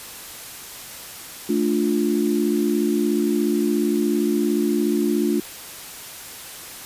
sine chord, D minor, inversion second, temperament equal with one note detuned, 220 / 293.7 / 350.8 Hz, A3 / D4 / F4, 0 / 0 / +8 cents, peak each -22 dBFS, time 1.49-5.4 s, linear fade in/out 5 ms, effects white hiss -37 dBFS RMS until 6.85 s + resampled to 32000 Hz

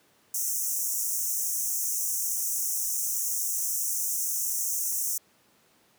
pink high-pass noise, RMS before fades -29 dBFS, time 0.34-5.18 s, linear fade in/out 5 ms, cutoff 5700 Hz, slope 96 dB/octave, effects pink hiss -63 dBFS RMS until 5.98 s + high-pass 150 Hz 12 dB/octave

